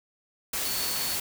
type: tone in noise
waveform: sine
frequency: 4435 Hz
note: C#8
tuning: in tune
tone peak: -34 dBFS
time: 0.65-1.16 s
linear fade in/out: 5 ms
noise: white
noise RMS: -30 dBFS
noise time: 0.53-1.2 s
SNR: -7 dB
effects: none